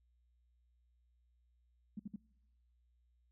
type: tone bursts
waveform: sine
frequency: 207.7 Hz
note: G#3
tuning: in tune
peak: -40 dBFS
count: 3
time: 1.97-2.161 s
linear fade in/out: 5 ms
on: 25 ms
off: 58 ms
effects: noise-tail reverb RT60 1.0 s tail -25 dB re dry + added 60 Hz sine -70 dBFS peak until 3.31 s